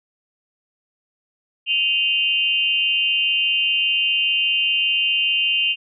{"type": "tone with amplitude modulation", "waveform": "sine", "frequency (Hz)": 2794, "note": "F7", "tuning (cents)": 0, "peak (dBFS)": -12, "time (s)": [1.66, 5.76], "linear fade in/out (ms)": 50, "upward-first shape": "sine", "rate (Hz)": 275, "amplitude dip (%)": 100, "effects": []}